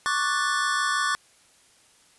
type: chord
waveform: square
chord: D major seventh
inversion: third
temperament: equal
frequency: 1108.7 / 1174.7 / 1480 / 1760 Hz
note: C#6 / D6 / F#6 / A6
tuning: 0 / 0 / 0 / 0 cents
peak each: -29 dBFS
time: 0.06-1.15 s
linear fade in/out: 0 ms
effects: white hiss -58 dBFS RMS until 2.18 s + resampled to 24000 Hz